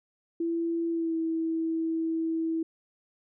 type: tone with pitch glide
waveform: sine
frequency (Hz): 334.5 to 325.5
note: E4 to E4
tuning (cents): +25 to -22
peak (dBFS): -26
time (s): 0.4-2.63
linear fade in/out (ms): 5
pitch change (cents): -47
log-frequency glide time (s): 0.9-1.16
effects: none